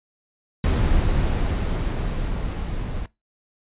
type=noise with level ramp; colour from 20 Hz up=brown; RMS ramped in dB=-18 to -29 dBFS; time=0.64-3.06 s; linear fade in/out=2 ms; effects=noise-tail reverb RT60 0.2 s tail -20 dB re dry + resampled to 8000 Hz